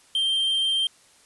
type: tone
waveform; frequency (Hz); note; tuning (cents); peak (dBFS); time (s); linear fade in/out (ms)
triangle; 3157; G7; +12; -19; 0.15-0.87; 2
effects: white hiss -56 dBFS RMS until 1.25 s + resampled to 24000 Hz